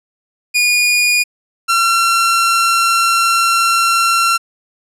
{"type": "tone pair in turn", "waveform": "sawtooth", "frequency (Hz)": [2444, 1361.4], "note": ["D#7", "F6"], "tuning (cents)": [-32, -45], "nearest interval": "minor seventh", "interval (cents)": 1013, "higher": "first", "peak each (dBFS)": -7, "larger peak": "neither", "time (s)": [[0.54, 1.24], [1.68, 4.38]], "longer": "second", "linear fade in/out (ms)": 20, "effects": ["low-pass 12000 Hz 12 dB/octave"]}